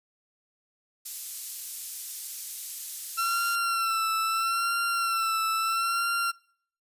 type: high-pass noise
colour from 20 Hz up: pink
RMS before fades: -37 dBFS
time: 1.05-3.56 s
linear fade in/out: 10 ms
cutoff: 7500 Hz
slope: 12 dB/octave
type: tone with vibrato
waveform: 40% pulse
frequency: 1351 Hz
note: E6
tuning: 42 cents sharp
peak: -24 dBFS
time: 3.17-6.32 s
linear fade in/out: 20 ms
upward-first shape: sine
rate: 0.76 Hz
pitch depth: 40 cents each way
effects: noise-tail reverb RT60 0.6 s tail -26 dB re dry + resampled to 32000 Hz